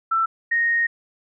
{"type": "tone pair in turn", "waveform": "sine", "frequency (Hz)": [1334, 1861.9], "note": ["E6", "A#6"], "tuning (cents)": [20, -3], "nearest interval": "tritone", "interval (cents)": 577, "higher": "second", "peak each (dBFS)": -17, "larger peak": "neither", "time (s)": [[0.11, 0.26], [0.51, 0.87]], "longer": "second", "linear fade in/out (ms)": 10, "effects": []}